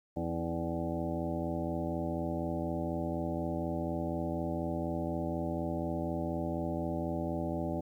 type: harmonic tone with a mistuned harmonic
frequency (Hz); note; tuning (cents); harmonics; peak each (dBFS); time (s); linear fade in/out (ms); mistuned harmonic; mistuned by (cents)
84.1; E2; +35; 1 / 2 / 3 / 4 / 5 / 6 / 7 / 9 / 10; -40 / -38 / -39 / -38 / -46 / -45 / -39 / -43 / -49; 0.16-7.81; 10; 4; -49
effects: 11-bit